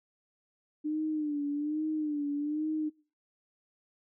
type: tone with vibrato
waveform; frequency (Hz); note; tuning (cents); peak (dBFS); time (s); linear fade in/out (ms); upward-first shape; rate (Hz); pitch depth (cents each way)
sine; 299.4; D4; +33; -29; 0.84-2.9; 20; sine; 1.2; 71
effects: noise-tail reverb RT60 0.4 s tail -24 dB re dry